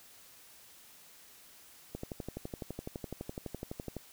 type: click train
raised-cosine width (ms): 2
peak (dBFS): -25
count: 25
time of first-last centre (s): 1.95-3.967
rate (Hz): 11.9
effects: white hiss -57 dBFS RMS until 4.12 s